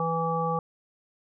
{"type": "harmonic tone", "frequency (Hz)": 164.81, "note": "E3", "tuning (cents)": 0, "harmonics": [1, 3, 5, 7], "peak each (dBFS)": [-30, -30, -30, -30], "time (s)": [0, 0.59], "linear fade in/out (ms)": 2, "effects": []}